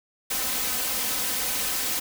white noise with comb filter, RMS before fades -27 dBFS, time 0.3-2 s, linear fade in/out 10 ms, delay 3.9 ms, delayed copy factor +0.7, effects none

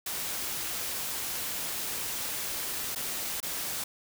white noise with dropouts, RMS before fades -34 dBFS, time 0.06-3.84 s, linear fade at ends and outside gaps 5 ms, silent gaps 2.95-2.958 / 3.404-3.428 s, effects none

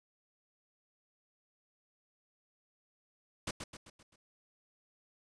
pink noise with echo, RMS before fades -37 dBFS, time 3.47-3.51 s, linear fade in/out 5 ms, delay 130 ms, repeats 5, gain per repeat -6 dB, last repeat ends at 4.16 s, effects resampled to 22050 Hz

